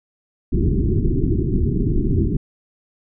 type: low-pass noise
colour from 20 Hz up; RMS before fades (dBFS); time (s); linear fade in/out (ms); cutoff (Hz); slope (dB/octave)
pink; -18; 0.52-2.37; 10; 400; 96
effects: none